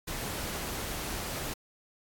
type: noise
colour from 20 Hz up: pink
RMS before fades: -36 dBFS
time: 0.07-1.54 s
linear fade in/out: 10 ms
effects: AAC 64 kbps